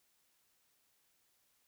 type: silence
effects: white hiss -75 dBFS RMS until 1.67 s